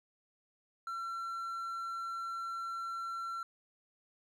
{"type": "tone", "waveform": "triangle", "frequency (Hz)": 1355, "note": "E6", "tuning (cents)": 47, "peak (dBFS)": -35, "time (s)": [0.87, 3.43], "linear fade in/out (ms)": 2, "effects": []}